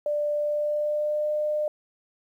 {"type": "tone with pitch glide", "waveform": "sine", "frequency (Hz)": [591, 602.7], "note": ["D5", "D5"], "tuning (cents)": [11, 45], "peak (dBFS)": -23, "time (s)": [0.06, 1.68], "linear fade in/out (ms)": 2, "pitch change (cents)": 34, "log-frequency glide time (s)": [0.33, 1.32], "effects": ["10-bit"]}